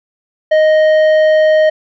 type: tone with tanh clipping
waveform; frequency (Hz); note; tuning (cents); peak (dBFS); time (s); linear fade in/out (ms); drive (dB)
sine; 622.3; D#5; 0; -8; 0.51-1.7; 10; 9
effects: none